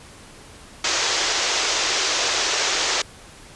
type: band-pass noise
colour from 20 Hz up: white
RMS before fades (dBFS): -22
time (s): 0.84-3.02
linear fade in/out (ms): 5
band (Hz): 320 to 6800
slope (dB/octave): 48
effects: pink hiss -44 dBFS RMS until 3.55 s + resampled to 24000 Hz